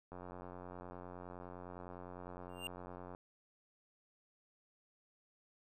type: click train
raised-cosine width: 1 ms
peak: -35 dBFS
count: 273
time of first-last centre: 0.12-3.149 s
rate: 89.8 Hz
type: tone with exponential growth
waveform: square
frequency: 2794 Hz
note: F7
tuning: in tune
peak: -38 dBFS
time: 2.49-2.67 s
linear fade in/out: 1 ms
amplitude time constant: 38 ms
effects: resampled to 32000 Hz